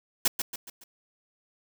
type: noise with echo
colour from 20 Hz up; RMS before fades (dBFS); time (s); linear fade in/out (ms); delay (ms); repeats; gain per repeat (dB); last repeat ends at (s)
white; -22; 0.25-0.28; 5; 140; 4; -7; 0.84
effects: none